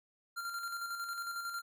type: tone with tremolo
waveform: square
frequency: 1385 Hz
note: F6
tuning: 15 cents flat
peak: -37 dBFS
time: 0.36-1.62 s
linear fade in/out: 20 ms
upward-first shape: square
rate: 11 Hz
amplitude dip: 40%
effects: none